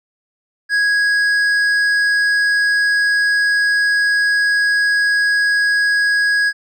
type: tone with hard clipping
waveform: sine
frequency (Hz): 1657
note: G#6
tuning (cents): -4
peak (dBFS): -14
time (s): 0.69-6.53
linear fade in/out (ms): 50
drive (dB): 7
effects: none